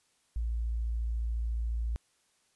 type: tone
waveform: sine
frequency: 57.1 Hz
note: A#1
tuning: 35 cents flat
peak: -29 dBFS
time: 0.36-1.96 s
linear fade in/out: 0 ms
effects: white hiss -71 dBFS RMS until 2.55 s + resampled to 24000 Hz